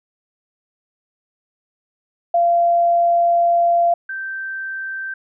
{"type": "tone pair in turn", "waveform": "sine", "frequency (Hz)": [688, 1560.2], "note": ["F5", "G6"], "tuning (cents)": [-26, -9], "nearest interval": "octave + major second", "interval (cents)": 1417, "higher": "second", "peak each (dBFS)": [-12, -24], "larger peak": "first", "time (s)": [[2.34, 3.94], [4.09, 5.14]], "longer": "first", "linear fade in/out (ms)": 5, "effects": []}